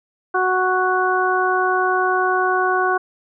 harmonic tone, 370 Hz, F#4, in tune, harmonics 1 / 2 / 3 / 4, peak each -21 / -21 / -21 / -21 dBFS, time 0.34-2.98 s, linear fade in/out 10 ms, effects none

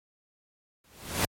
pink noise with exponential growth, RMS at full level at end -23 dBFS, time 0.84-1.25 s, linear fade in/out 2 ms, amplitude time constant 87 ms, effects high-pass 60 Hz 12 dB/octave + MP3 64 kbps

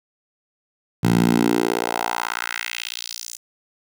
10% pulse tone with high-pass filter sweep, 58.2 Hz, A#1, 2 cents flat, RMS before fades -22 dBFS, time 1.03-3.37 s, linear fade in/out 10 ms, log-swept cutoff 130 to 7100 Hz, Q 2.1, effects none

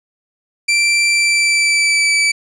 sawtooth tone with pitch glide, 2349 to 2307 Hz, D7 to D7, 0 to -31 cents, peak -8 dBFS, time 0.68-2.32 s, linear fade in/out 10 ms, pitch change -31 cents, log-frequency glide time 1.08-2.13 s, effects resampled to 22050 Hz + 8-bit

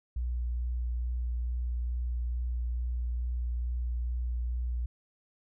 sine tone with vibrato, 60.3 Hz, B1, 41 cents flat, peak -29 dBFS, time 0.16-4.86 s, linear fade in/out 5 ms, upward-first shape sine, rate 2.3 Hz, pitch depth 14 cents each way, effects none

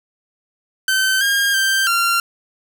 sawtooth tone with pitch steps, 1539 / 1617 / 1570 / 1379 Hz, G6 / G#6 / G6 / F6, -32 / -47 / +2 / -22 cents, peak -11 dBFS, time 0.88-2.2 s, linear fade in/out 2 ms, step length 330 ms, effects none

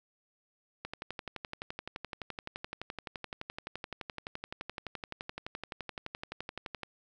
click train, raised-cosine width 0.3 ms, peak -22 dBFS, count 71, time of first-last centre 0.85-6.833 s, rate 11.7 Hz, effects none

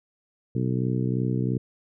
harmonic tone, 62.9 Hz, B1, 32 cents sharp, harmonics 2 / 3 / 4 / 5 / 6 / 7, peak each -25 / -29 / -31 / -33 / -35 / -36 dBFS, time 0.55-1.58 s, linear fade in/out 5 ms, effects none

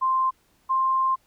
sine tone pair in turn, 1046.5 / 1053.2 Hz, C6 / C6, 0 / +11 cents, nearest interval unison, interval 11 cents, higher second, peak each -19 dBFS, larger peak neither, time 0.01-0.31 / 0.69-1.16 s, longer second, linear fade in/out 20 ms, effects pink hiss -64 dBFS RMS until 1.26 s

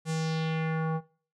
square tone with low-pass filter sweep, 160.1 Hz, D#3, 50 cents sharp, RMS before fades -30 dBFS, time 0.05-1.01 s, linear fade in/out 50 ms, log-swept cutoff 8900 to 930 Hz, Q 2, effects noise-tail reverb RT60 0.4 s tail -17 dB re dry

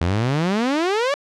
sawtooth exponential sweep, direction up, 80.4 to 588 Hz, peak -14 dBFS, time 0.01-1.14 s, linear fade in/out 0 ms, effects low-pass 5000 Hz 12 dB/octave

